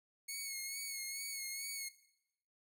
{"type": "tone with vibrato", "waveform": "10% pulse", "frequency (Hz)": 2193, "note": "C#7", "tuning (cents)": -19, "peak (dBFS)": -32, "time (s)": [0.28, 1.89], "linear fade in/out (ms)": 10, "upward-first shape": "sine", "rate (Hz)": 2.3, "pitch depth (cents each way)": 41, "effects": ["noise-tail reverb RT60 0.8 s tail -17 dB re dry"]}